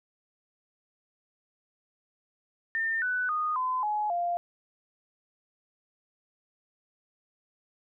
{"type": "tone with pitch steps", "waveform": "sine", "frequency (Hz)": [1807, 1493.4, 1234.2, 1020, 843, 696.7], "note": ["A6", "F#6", "D#6", "C6", "G#5", "F5"], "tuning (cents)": [46, 16, -14, -44, 26, -4], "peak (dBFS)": -26, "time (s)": [2.75, 4.37], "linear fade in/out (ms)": 0, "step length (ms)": 270, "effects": []}